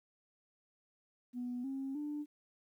sine tone with pitch steps, 245.9 / 269.7 / 295.8 Hz, B3 / C#4 / D4, -7 / -47 / +13 cents, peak -36 dBFS, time 1.33-2.26 s, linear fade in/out 50 ms, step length 310 ms, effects tanh soft clip ceiling -33 dBFS + 12-bit

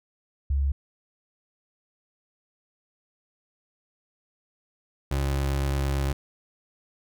sine / 30% pulse tone pair in turn, 69.3 / 68.82 Hz, C#2 / C#2, 0 / -12 cents, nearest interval unison, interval 12 cents, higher first, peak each -21 dBFS, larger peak neither, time 0.5-0.72 / 5.11-6.13 s, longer second, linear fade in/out 5 ms, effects none

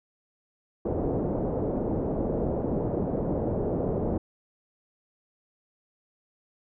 white low-pass noise, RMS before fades -28 dBFS, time 0.85-4.18 s, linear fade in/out 5 ms, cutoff 560 Hz, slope 24 dB/octave, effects none

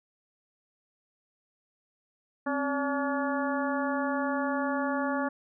harmonic tone with a mistuned harmonic, 284.9 Hz, C#4, 48 cents sharp, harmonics 1 / 2 / 3 / 4 / 5 / 6, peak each -30 / -33 / -35 / -36 / -37 / -38 dBFS, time 2.46-5.29 s, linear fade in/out 10 ms, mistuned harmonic 1, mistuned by -110 cents, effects none

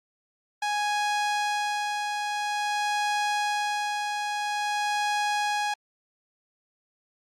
sawtooth tone with tremolo, 830.6 Hz, G#5, in tune, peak -20 dBFS, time 0.62-5.74 s, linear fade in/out 5 ms, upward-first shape sine, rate 0.49 Hz, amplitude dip 35%, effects low-pass 7000 Hz 12 dB/octave + Opus 48 kbps

